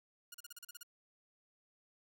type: tone bursts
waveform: 5% pulse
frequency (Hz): 1432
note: F6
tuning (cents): +43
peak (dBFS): -36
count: 9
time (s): 0.32-0.832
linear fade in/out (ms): 5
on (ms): 24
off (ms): 37
effects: none